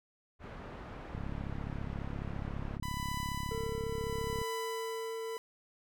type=low-pass noise; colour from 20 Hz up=pink; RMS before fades=-46 dBFS; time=0.39-2.8 s; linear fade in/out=50 ms; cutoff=1700 Hz; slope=12 dB/octave
type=click train; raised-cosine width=5 ms; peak=-27 dBFS; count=114; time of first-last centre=1.15-4.416 s; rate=34.6 Hz
type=tone with tremolo; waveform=sawtooth; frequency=996 Hz; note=B5; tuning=14 cents sharp; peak=-33 dBFS; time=2.83-5.38 s; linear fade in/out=0 ms; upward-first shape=triangle; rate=0.74 Hz; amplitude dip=65%
type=tone; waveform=triangle; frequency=450.8 Hz; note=A4; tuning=42 cents sharp; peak=-35 dBFS; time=3.51-5.37 s; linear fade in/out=2 ms
effects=none